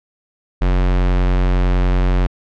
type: tone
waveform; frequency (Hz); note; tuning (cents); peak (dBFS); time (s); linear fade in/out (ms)
square; 45.4; F#1; -32; -13; 0.61-2.27; 10
effects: low-pass 3000 Hz 12 dB/octave